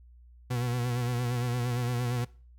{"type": "tone with vibrato", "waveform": "40% pulse", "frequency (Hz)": 122.2, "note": "B2", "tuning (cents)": -18, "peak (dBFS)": -27, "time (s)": [0.5, 2.25], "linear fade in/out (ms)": 10, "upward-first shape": "sine", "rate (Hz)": 8.7, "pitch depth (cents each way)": 48, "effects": ["noise-tail reverb RT60 0.4 s tail -21 dB re dry", "added 60 Hz sine -51 dBFS peak until 2.58 s"]}